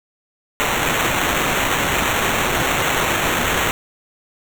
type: noise with sample-and-hold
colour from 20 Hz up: blue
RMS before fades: -19 dBFS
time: 0.6-3.71 s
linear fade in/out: 0 ms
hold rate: 4900 Hz
effects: none